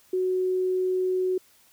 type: tone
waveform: sine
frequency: 370 Hz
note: F#4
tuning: in tune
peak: -22 dBFS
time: 0.13-1.38 s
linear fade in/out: 5 ms
effects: white hiss -59 dBFS RMS until 1.72 s